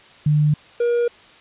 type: tone pair in turn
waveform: sine / triangle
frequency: 150 / 476.2 Hz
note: D3 / A#4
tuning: +37 / +37 cents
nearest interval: octave + minor sixth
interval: 2000 cents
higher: second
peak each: -13 / -14 dBFS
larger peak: first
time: 0.26-0.54 / 0.8-1.08 s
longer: neither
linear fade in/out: 5 ms
effects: white hiss -47 dBFS RMS until 1.4 s + resampled to 8000 Hz